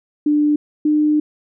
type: tone pair in turn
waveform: sine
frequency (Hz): 297 / 301.7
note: D4 / D4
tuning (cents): +20 / +47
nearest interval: unison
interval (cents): 27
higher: second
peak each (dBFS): -12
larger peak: neither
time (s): 0.26-0.56 / 0.85-1.2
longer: second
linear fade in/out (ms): 5
effects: none